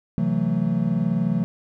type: chord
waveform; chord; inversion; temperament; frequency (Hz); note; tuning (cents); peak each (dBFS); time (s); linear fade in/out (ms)
triangle; F# half-diminished seventh; second; equal with one note detuned; 130.81 / 164.81 / 185 / 223.5; C3 / E3 / F#3 / A3; 0 / 0 / 0 / +27; -27 / -22 / -22 / -23; 0.18-1.44; 0
effects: none